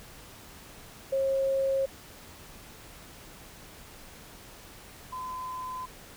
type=tone pair in turn; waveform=sine; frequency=540 / 1019.4 Hz; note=C#5 / C6; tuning=-45 / -45 cents; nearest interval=major seventh; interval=1100 cents; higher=second; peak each=-24 / -34 dBFS; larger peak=first; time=1.12-1.86 / 5.12-5.86 s; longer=neither; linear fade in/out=10 ms; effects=pink hiss -49 dBFS RMS until 6.16 s